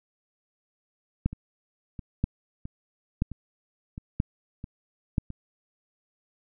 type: two click trains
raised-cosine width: 5 ms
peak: -24 / -11 dBFS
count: 7 / 5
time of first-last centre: 1.33-5.304 / 1.26-5.182 s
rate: 1.51 / 1.02 Hz
effects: none